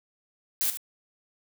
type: noise with echo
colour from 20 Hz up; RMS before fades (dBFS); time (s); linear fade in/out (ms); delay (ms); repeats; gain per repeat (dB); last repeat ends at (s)
blue; -26; 0.61-0.7; 0; 72; 1; -10; 0.772
effects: none